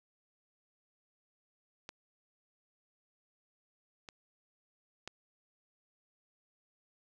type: clicks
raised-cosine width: 0.2 ms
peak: -26 / -29 / -24 dBFS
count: 3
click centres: 1.891 / 4.088 / 5.076 s
effects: none